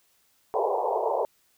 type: band-pass noise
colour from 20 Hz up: pink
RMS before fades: -26 dBFS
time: 0.54-1.25 s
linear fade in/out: 0 ms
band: 390 to 1000 Hz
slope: 96 dB/octave
effects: white hiss -66 dBFS RMS until 1.57 s